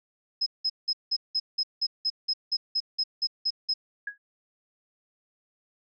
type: tone bursts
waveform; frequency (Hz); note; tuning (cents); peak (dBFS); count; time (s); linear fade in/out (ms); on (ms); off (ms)
sine; 5120; D#8; +49; -23; 15; 0.41-3.74; 10; 54; 180
type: tone with exponential decay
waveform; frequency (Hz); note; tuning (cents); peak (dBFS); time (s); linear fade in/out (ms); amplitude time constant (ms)
sine; 1661.2; G#6; 0; -27; 4.07-4.18; 5; 22
effects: none